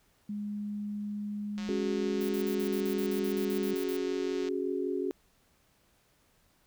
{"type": "tone with pitch glide", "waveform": "sine", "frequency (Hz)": [207, 203.1], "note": ["G#3", "G#3"], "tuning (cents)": [-5, -38], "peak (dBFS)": -33, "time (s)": [0.29, 3.74], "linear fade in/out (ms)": 5, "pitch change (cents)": -33, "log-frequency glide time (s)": [2.5, 2.83]}
{"type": "click train", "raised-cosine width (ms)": 0.2, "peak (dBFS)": -28, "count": 530, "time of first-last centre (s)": [1.58, 4.487], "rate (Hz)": 182}
{"type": "chord", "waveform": "sine", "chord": "C# suspended fourth", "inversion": "none", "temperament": "equal", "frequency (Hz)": [277.2, 370, 415.3], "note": ["C#4", "F#4", "G#4"], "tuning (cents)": [0, 0, 0], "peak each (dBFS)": [-35, -32, -35], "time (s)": [1.69, 5.11], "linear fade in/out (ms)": 0}
{"type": "noise bursts", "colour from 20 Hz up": "violet", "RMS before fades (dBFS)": -45, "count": 14, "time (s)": [2.21, 3.965], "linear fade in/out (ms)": 0, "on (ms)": 78, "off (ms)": 51}
{"effects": ["pink hiss -68 dBFS RMS until 6.66 s"]}